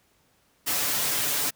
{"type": "noise with comb filter", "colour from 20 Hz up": "white", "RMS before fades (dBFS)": -26, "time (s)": [0.66, 1.51], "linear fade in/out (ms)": 20, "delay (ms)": 6.9, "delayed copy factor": 0.8, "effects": ["pink hiss -65 dBFS RMS until 1.55 s", "high-pass 60 Hz 12 dB/octave"]}